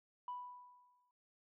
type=tone with exponential decay; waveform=sine; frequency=987.8 Hz; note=B5; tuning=in tune; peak=-39 dBFS; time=0.28-1.11 s; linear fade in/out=2 ms; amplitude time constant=180 ms; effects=noise-tail reverb RT60 0.5 s tail -25 dB re dry + tanh soft clip ceiling -37 dBFS